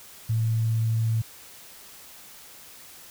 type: tone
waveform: sine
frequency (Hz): 112.4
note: A2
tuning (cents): +37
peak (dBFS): -21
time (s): 0.29-1.22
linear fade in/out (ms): 10
effects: white hiss -47 dBFS RMS until 3.1 s